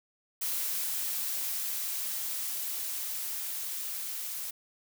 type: noise with level ramp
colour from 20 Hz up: blue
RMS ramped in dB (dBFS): -32 to -37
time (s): 0.41-4.51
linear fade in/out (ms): 10
effects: none

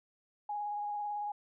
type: tone with vibrato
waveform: sine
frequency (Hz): 828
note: G#5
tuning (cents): -5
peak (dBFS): -34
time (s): 0.49-1.32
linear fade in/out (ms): 5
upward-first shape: sine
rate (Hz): 18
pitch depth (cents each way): 18
effects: none

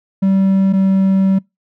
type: tone pair in turn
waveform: triangle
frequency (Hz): 193 / 192.27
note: G3 / G3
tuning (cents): -27 / -33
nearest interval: unison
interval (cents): 6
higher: first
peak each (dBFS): -8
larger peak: neither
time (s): 0.22-0.73 / 0.73-1.39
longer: second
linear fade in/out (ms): 10
effects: noise-tail reverb RT60 0.2 s tail -25 dB re dry

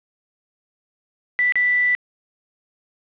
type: tone with dropouts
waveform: sine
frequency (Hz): 1975.5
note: B6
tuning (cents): 0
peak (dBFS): -15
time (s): 1.39-1.95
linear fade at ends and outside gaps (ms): 0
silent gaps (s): 1.522-1.556
effects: resampled to 8000 Hz + 7-bit

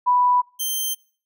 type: tone pair in turn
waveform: sine / 5% pulse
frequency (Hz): 987.8 / 3136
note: B5 / G7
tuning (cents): 0 / 0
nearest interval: octave + minor sixth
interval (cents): 2000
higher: second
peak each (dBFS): -14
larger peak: neither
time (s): 0.06-0.42 / 0.59-0.95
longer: neither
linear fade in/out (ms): 20
effects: noise-tail reverb RT60 0.5 s tail -26 dB re dry

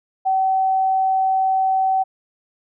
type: tone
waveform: sine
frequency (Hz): 763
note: G5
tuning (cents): -47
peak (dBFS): -15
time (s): 0.25-2.04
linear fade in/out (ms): 20
effects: none

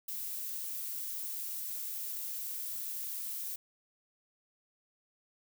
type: noise with high-pass filter sweep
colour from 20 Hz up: violet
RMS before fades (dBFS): -39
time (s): 0.08-3.56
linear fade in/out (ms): 5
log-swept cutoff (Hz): 240 to 560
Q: 1
effects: none

